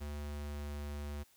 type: tone with pitch glide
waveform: square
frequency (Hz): 73.42 to 72.91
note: D2 to D2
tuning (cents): 0 to -12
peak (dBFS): -40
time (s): 0-1.24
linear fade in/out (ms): 20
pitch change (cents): -12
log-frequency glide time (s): 0.19-0.68
effects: white hiss -67 dBFS RMS until 1.36 s